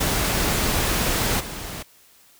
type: noise with level steps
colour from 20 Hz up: pink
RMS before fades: -22 / -33 dBFS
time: 0-1.83 s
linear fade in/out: 10 ms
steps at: 1.39 s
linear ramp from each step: 20 ms
effects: white hiss -54 dBFS RMS until 2.39 s